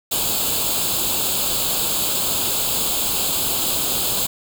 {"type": "noise with comb filter", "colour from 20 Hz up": "white", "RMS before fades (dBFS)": -21, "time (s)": [0.11, 4.27], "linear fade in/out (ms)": 10, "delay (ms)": 0.26, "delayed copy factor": 0.8, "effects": []}